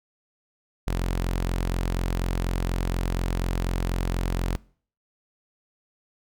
sawtooth tone, 44.14 Hz, F1, 19 cents sharp, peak -20 dBFS, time 0.87-4.56 s, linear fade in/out 0 ms, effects noise-tail reverb RT60 0.5 s tail -23 dB re dry

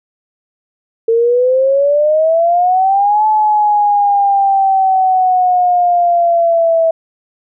sine exponential two-way sweep, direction up then down, 451 to 864 to 652 Hz, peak -8 dBFS, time 1.08-6.91 s, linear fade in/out 5 ms, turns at 3.26 s, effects none

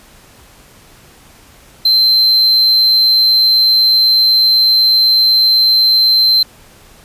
triangle tone, 4106 Hz, C8, 33 cents flat, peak -6 dBFS, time 1.85-6.43 s, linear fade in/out 5 ms, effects pink hiss -43 dBFS RMS until 7.04 s + resampled to 32000 Hz

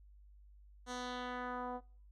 10% pulse tone with low-pass filter sweep, 248.4 Hz, B3, 10 cents sharp, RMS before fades -42 dBFS, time 0.86-1.81 s, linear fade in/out 50 ms, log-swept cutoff 7500 to 720 Hz, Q 1.5, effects noise-tail reverb RT60 0.5 s tail -24 dB re dry + added 50 Hz sine -57 dBFS peak until 2.11 s

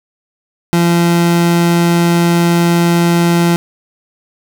30% pulse tone, 171.2 Hz, F3, 34 cents flat, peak -6 dBFS, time 0.73-3.56 s, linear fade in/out 0 ms, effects none

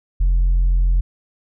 sine tone with tanh clipping, 43.65 Hz, F1, in tune, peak -13 dBFS, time 0.2-1.01 s, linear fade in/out 10 ms, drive 1 dB, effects none

